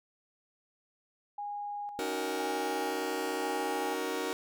sine tone with tremolo, 821 Hz, G#5, 20 cents flat, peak -35 dBFS, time 1.38-3.95 s, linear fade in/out 5 ms, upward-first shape square, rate 0.98 Hz, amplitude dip 45%
sawtooth chord, D# minor seventh, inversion third, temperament just, 280 / 311.1 / 373.4 / 466.7 Hz, C#4 / D#4 / F#4 / A#4, +18 / 0 / +16 / +2 cents, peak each -37 / -35 / -33 / -32 dBFS, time 1.99-4.33 s, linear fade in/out 0 ms
effects none

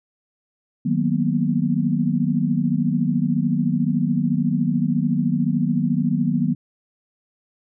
sine chord, B major seventh, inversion first, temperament equal, 155.56 / 185 / 233.1 / 246.9 Hz, D#3 / F#3 / A#3 / B3, 0 / 0 / 0 / 0 cents, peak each -23 dBFS, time 0.85-6.55 s, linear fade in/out 10 ms, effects none

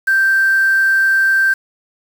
sine tone with quantisation, 1568 Hz, G6, in tune, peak -10 dBFS, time 0.07-1.54 s, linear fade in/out 10 ms, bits 5, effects none

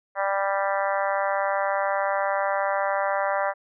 harmonic tone, 196.7 Hz, G3, 6 cents sharp, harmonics 3 / 4 / 5 / 6 / 7 / 8 / 9 / 10, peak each -26 / -28 / -30 / -32 / -33 / -34 / -35 / -36 dBFS, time 0.15-3.54 s, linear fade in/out 50 ms, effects none

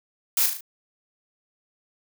blue noise with echo, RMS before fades -21 dBFS, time 0.37-0.46 s, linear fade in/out 2 ms, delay 37 ms, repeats 4, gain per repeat -5 dB, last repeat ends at 0.608 s, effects none

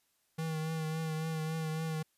square tone with vibrato, 159.1 Hz, D#3, 39 cents sharp, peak -34 dBFS, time 0.38-2.03 s, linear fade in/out 10 ms, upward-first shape triangle, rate 3.6 Hz, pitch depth 34 cents each way, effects white hiss -75 dBFS RMS until 2.17 s + resampled to 32000 Hz

